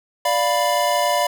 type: chord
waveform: square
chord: B diminished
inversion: first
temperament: equal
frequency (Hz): 587.3 / 698.5 / 987.8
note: D5 / F5 / B5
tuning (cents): 0 / 0 / 0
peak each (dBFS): -22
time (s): 0.25-1.27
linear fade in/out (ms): 5
effects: none